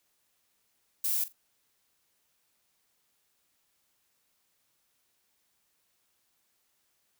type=noise with echo; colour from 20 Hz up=violet; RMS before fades=-29 dBFS; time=1.04-1.24 s; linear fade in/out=5 ms; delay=43 ms; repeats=2; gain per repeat=-15 dB; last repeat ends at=1.326 s; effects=white hiss -74 dBFS RMS until 7.19 s